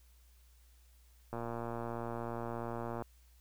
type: click train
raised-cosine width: 1 ms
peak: -26 dBFS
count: 199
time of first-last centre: 1.33-3.022 s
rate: 117 Hz
effects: added 60 Hz sine -60 dBFS peak until 3.4 s + white hiss -70 dBFS RMS until 3.4 s